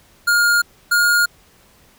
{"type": "tone pair in turn", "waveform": "square", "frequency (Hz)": [1418, 1424.6], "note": ["F6", "F6"], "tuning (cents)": [26, 34], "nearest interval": "unison", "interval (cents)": 8, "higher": "second", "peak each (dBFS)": -13, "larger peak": "neither", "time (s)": [[0.27, 0.62], [0.91, 1.26]], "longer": "neither", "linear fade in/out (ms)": 10, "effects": ["pink hiss -52 dBFS RMS until 1.98 s"]}